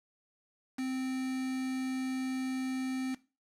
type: tone with quantisation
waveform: triangle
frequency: 260.3 Hz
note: C4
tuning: 9 cents flat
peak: -30 dBFS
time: 0.78-3.15 s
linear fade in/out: 10 ms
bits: 7
effects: noise-tail reverb RT60 0.3 s tail -18 dB re dry + low-pass 11000 Hz 12 dB/octave